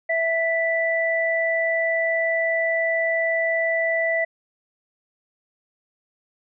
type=tone pair together; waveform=sine; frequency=659.3 / 1975.7 Hz; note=E5 / B6; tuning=0 / 0 cents; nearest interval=octave + perfect fifth; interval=1900 cents; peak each=-22 dBFS; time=0.09-4.25 s; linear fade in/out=10 ms; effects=none